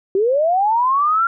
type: linear sweep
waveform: sine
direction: up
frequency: 370 to 1391 Hz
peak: -13 dBFS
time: 0.15-1.27 s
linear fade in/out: 2 ms
effects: none